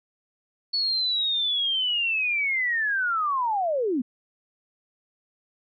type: linear sweep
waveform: sine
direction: down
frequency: 4435 to 226.5 Hz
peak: -22 dBFS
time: 0.73-4.02 s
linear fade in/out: 10 ms
effects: none

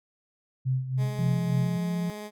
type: tone with tremolo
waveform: sine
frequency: 130 Hz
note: C3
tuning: 11 cents flat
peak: -22 dBFS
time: 0.65-1.78 s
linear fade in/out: 20 ms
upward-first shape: sine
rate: 3.5 Hz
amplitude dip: 70%
type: tone with vibrato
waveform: 15% pulse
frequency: 209.9 Hz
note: G#3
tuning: 19 cents sharp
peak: -30 dBFS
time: 0.97-2.31 s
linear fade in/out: 50 ms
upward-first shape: sine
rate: 20 Hz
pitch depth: 12 cents each way
type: tone with pitch glide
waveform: sine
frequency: 172.1 to 174.2 Hz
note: F3 to F3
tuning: -25 to -4 cents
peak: -26 dBFS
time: 1.19-2.1 s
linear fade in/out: 0 ms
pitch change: +21 cents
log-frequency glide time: 1.41-1.82 s
effects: none

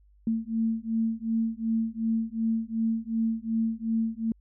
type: beating tone pair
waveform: sine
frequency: 223.8 / 226.5 Hz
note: A3 / A#3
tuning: +30 / -50 cents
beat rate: 2.7 Hz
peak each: -28 dBFS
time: 0.27-4.32 s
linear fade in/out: 2 ms
effects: added 50 Hz sine -56 dBFS peak until 4.4 s

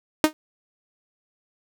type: tone with exponential decay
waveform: sawtooth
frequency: 309.4 Hz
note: D#4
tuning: 10 cents flat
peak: -6 dBFS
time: 0.24-0.33 s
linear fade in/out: 0 ms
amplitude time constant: 18 ms
effects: none

